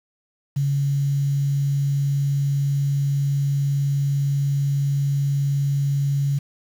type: tone with quantisation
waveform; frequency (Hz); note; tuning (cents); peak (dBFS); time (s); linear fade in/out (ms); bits
sine; 140.3; C#3; +21; -18; 0.56-6.39; 10; 7
effects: none